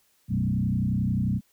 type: tone with frequency modulation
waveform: sine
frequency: 156.6 Hz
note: D#3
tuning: 11 cents sharp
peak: -22 dBFS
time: 0.28-1.41 s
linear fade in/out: 50 ms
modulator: 31.3 Hz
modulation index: 2.3
effects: white hiss -66 dBFS RMS until 1.52 s